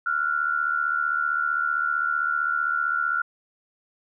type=tone pair together; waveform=sine; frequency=1374 / 1449.5 Hz; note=F6 / F#6; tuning=-29 / -36 cents; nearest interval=minor second; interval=93 cents; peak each=-24 / -25 dBFS; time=0.06-3.22 s; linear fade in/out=5 ms; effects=none